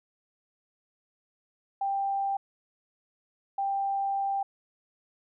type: tone pair in turn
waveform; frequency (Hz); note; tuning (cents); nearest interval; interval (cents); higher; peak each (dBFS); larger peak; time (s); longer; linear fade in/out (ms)
sine; 789 / 789; G5 / G5; +11 / +11; unison; 0; neither; -26; neither; 1.81-2.37 / 3.58-4.43; second; 5
effects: none